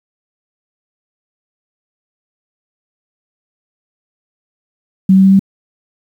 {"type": "tone with pitch steps", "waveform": "sine", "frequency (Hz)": [190, 191.43, 192.87, 194.33], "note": ["F#3", "G3", "G3", "G3"], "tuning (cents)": [46, -41, -28, -15], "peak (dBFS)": -4, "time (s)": [5.09, 5.394], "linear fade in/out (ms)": 5, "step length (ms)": 76, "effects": ["7-bit"]}